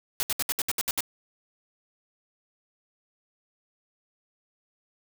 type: noise bursts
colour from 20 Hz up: white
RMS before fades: -27 dBFS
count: 9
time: 0.2-1.006 s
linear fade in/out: 0 ms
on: 30 ms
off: 67 ms
effects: none